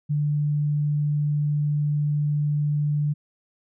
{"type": "tone", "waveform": "sine", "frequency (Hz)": 147.7, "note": "D3", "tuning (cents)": 10, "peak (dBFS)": -20, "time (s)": [0.09, 3.14], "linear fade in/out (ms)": 20, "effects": []}